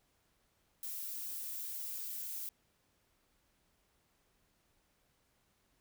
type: noise with flanger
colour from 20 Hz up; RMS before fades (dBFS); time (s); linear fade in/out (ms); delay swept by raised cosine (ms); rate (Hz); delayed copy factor
violet; -42; 0.83-2.49; 2; 1.9 to 3.9; 2.1; +0.5
effects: pink hiss -75 dBFS RMS until 5.8 s